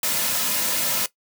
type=noise with comb filter; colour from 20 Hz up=white; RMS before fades=-23 dBFS; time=0.03-1.06 s; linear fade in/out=2 ms; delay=2.6 ms; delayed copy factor=-0.5; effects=noise-tail reverb RT60 0.1 s tail -17 dB re dry + high-pass 150 Hz 12 dB/octave